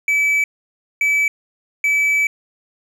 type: tone bursts at uneven times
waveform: triangle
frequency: 2300 Hz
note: D7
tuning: 37 cents flat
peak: -12 dBFS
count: 3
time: 0.08-0.44 / 1.01-1.28 / 1.84-2.27 s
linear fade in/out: 2 ms
effects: none